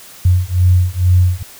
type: beating tone pair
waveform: sine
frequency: 89.3 / 91.5 Hz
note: F2 / F#2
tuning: +39 / -19 cents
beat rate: 2.2 Hz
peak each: -12 dBFS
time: 0.25-1.43 s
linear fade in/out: 5 ms
effects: white hiss -38 dBFS RMS until 1.59 s